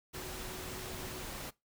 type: tone in noise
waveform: sine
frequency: 369.5 Hz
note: F#4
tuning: 2 cents flat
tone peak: -48 dBFS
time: 0.14-1.24 s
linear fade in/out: 20 ms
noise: pink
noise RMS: -43 dBFS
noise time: 0.13-1.51 s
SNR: -8 dB
effects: noise-tail reverb RT60 0.2 s tail -21 dB re dry